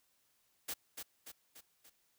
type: noise with echo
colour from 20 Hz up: white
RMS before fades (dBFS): -40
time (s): 0.68-0.74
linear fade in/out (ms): 10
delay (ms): 290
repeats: 4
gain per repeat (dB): -5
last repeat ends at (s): 1.9
effects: white hiss -75 dBFS RMS until 2.18 s